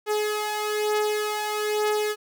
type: beating tone pair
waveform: sawtooth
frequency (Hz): 422.5 / 423.6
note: G#4 / G#4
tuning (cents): +30 / +34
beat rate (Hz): 1.1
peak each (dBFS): -21 / -25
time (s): 0.06-2.16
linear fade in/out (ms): 50
effects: none